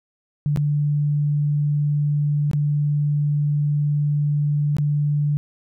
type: tone with dropouts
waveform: sine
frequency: 146.83 Hz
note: D3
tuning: in tune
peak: -17 dBFS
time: 0.46-5.37 s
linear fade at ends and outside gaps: 0 ms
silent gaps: 0.561-0.573 / 2.513-2.533 / 4.767-4.784 s
effects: none